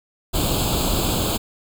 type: noise with comb filter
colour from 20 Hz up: pink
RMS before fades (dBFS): -21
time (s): 0.33-1.38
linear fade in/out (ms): 20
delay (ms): 0.26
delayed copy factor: +0.9
effects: none